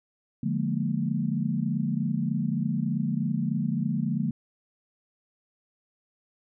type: chord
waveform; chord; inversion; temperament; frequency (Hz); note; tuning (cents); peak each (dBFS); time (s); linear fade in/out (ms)
sine; Bb dominant seventh; first; just; 145.68 / 174.81 / 209.8 / 233.1; D3 / F3 / Ab3 / Bb3; -14 / +2 / +18 / 0; -30; 0.43-4.31; 5
effects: none